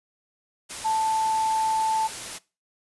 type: tone in noise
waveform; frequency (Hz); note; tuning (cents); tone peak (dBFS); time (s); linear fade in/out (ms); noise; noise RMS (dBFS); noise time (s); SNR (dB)
sine; 880; A5; 0; -21; 0.84-2.08; 20; white; -35; 0.69-2.39; +11
effects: noise-tail reverb RT60 0.3 s tail -21 dB re dry + resampled to 24000 Hz